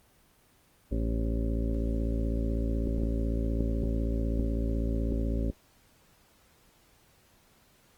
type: harmonic tone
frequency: 56 Hz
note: A1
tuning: 31 cents sharp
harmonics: 1 / 2 / 3 / 4 / 5 / 6 / 7 / 9 / 10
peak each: -28 / -36 / -44 / -36 / -36 / -48 / -40 / -45 / -43 dBFS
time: 0.91-5.51 s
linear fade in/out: 10 ms
type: clicks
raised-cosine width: 3 ms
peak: -19 dBFS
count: 7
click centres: 2.872 / 2.981 / 3.035 / 3.607 / 3.834 / 4.397 / 5.122 s
effects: pink hiss -63 dBFS RMS until 7.97 s + Opus 24 kbps